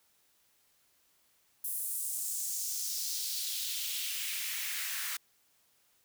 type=noise with high-pass filter sweep; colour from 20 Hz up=white; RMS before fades=-36 dBFS; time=1.64-5.17 s; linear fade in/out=5 ms; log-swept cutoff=11000 to 1500 Hz; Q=2; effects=white hiss -70 dBFS RMS until 6.04 s